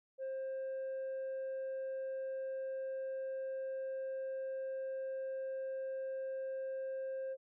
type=tone; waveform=sine; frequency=530 Hz; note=C5; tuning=22 cents sharp; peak=-35 dBFS; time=0.18-7.37 s; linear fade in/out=50 ms; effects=tanh soft clip ceiling -37 dBFS